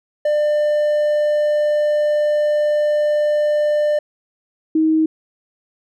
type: tone pair in turn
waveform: triangle / sine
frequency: 597 / 316.2 Hz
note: D5 / D#4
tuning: +28 / +28 cents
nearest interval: major seventh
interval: 1100 cents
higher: first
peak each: -12 dBFS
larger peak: neither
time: 0.25-3.99 / 4.75-5.06 s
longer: first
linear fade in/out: 5 ms
effects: none